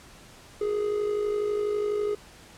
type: tone with amplitude modulation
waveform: triangle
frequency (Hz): 416.5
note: G#4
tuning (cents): +5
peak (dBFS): -20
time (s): 0.61-2.15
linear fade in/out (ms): 5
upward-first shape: sine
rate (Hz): 52.1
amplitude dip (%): 55
effects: pink hiss -50 dBFS RMS until 2.57 s + low-pass 10000 Hz 12 dB/octave